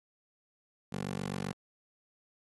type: tone with high-pass filter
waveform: 15% pulse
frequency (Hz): 47.69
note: G1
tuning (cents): -47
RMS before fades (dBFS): -37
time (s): 0.92-1.53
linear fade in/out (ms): 10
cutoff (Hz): 190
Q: 1.4
effects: AAC 32 kbps